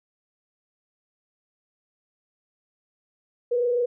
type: tone with frequency modulation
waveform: sine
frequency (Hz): 485.5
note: B4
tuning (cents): -30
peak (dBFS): -20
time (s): 3.51-3.86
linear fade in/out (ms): 10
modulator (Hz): 26.7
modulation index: 0.47
effects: none